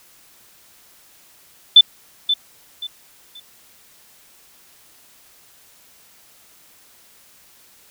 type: tone with echo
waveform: sine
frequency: 3520 Hz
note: A7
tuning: in tune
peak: -3 dBFS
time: 1.76-1.81 s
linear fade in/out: 5 ms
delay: 530 ms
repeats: 3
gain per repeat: -11 dB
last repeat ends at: 3.4 s
effects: white hiss -51 dBFS RMS until 7.9 s